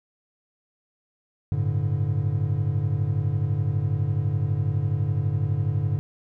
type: chord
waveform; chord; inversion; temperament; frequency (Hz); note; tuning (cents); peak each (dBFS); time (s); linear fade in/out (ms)
triangle; G suspended second; none; equal with one note detuned; 98 / 110 / 144.73; G2 / A2 / D3; 0 / 0 / -25; -24; 1.52-5.99; 0
effects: none